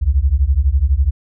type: beating tone pair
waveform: sine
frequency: 62.7 / 74.7 Hz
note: B1 / D2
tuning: +27 / +30 cents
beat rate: 12 Hz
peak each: -14 dBFS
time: 0.01-1.11 s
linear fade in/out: 20 ms
effects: none